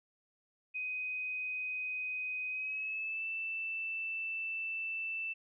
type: tone with pitch glide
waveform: sine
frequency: 2507 to 2655 Hz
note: D#7 to E7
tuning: +12 to +12 cents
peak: -35 dBFS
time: 0.74-5.34 s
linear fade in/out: 20 ms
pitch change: +100 cents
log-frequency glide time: 2.49-3.26 s
effects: none